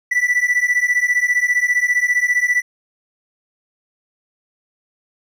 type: beating tone pair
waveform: triangle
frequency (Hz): 1960 / 1975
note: B6 / B6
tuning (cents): -14 / 0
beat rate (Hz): 15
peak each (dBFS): -16 / -15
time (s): 0.11-2.62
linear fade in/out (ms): 10
effects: none